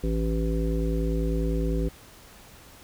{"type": "harmonic tone", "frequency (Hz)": 55, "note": "A1", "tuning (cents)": 0, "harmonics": [1, 3, 5, 7, 9], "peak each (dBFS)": [-25, -30, -32, -33, -35], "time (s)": [0.03, 1.89], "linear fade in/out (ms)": 10, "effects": ["pink hiss -50 dBFS RMS until 2.83 s"]}